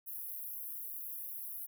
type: high-pass noise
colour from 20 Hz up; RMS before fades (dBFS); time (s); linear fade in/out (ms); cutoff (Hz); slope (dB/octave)
pink; -43; 0.06-1.67; 20; 11000; 96
effects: none